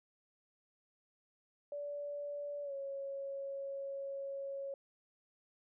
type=tone with pitch glide; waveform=sine; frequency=578 to 551.3 Hz; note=D5 to C#5; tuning=-28 to -10 cents; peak=-39 dBFS; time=1.72-4.74 s; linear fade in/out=2 ms; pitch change=-82 cents; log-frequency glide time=2.63-2.73 s; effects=none